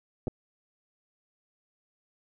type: clicks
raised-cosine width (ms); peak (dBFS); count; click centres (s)
2; -19; 2; 0.272 / 0.28
effects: none